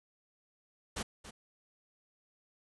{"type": "noise with echo", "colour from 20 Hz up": "pink", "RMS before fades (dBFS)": -37, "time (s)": [0.96, 1.03], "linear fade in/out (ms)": 10, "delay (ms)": 280, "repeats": 1, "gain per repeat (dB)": -12, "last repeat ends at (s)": 1.31, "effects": ["resampled to 24000 Hz"]}